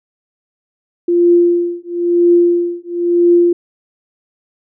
sine tone with tremolo, 347.1 Hz, F4, 11 cents flat, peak -5 dBFS, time 1.08-3.53 s, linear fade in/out 5 ms, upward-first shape triangle, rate 1 Hz, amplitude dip 100%, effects none

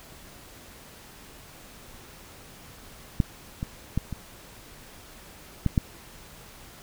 clicks, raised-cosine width 5 ms, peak -8 / -17 / -12 / -20 / -10 / -8 dBFS, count 6, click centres 3.202 / 3.629 / 3.976 / 4.127 / 5.663 / 5.778 s, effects pink hiss -48 dBFS RMS until 6.82 s

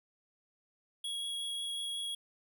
square tone with vibrato, 3322 Hz, G#7, in tune, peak -36 dBFS, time 1.04-2.15 s, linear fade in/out 5 ms, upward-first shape triangle, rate 5.5 Hz, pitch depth 9 cents each way, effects none

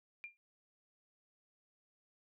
sine tone with exponential decay, 2391 Hz, D7, 30 cents sharp, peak -40 dBFS, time 0.24-0.37 s, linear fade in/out 0 ms, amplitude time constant 27 ms, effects none

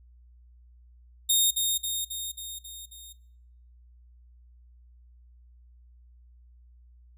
15% pulse tone with echo, 3696 Hz, A#7, 16 cents flat, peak -13 dBFS, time 1.29-1.51 s, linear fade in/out 10 ms, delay 270 ms, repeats 6, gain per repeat -4 dB, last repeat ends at 3.13 s, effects noise-tail reverb RT60 0.8 s tail -23 dB re dry + added 60 Hz sine -52 dBFS peak until 7.17 s

